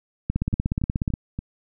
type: two click trains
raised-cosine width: 5 ms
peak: -10 / -16 dBFS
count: 15 / 4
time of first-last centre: 0.3-1.138 / 0.53-1.39 s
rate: 16.7 / 3.49 Hz
effects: none